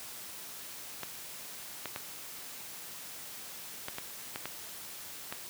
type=clicks; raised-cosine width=0.3 ms; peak=-20 dBFS; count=8; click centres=1.033 / 1.857 / 1.961 / 3.884 / 3.984 / 4.359 / 4.456 / 5.325 s; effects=white hiss -45 dBFS RMS until 5.49 s + high-pass 80 Hz 12 dB/octave